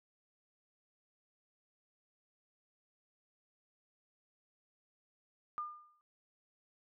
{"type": "tone with exponential decay", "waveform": "sine", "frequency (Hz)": 1207, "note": "D6", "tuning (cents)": 47, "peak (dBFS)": -34, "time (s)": [5.58, 6.01], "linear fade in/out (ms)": 0, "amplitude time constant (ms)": 92, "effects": []}